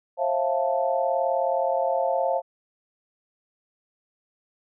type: chord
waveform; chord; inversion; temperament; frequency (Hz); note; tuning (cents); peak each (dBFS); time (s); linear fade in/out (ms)
sine; F major seventh; second; equal with one note detuned; 536.4 / 659.3 / 698.5 / 880; C5 / E5 / F5 / A5; +43 / 0 / 0 / 0; -25 / -28 / -26 / -29; 0.17-2.42; 50
effects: none